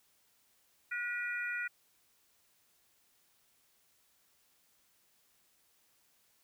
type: harmonic tone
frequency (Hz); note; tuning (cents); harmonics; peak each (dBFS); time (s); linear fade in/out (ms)
483.6; B4; -36; 3 / 4 / 5; -37 / -39 / -41; 0.91-1.68; 10
effects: white hiss -71 dBFS RMS until 6.43 s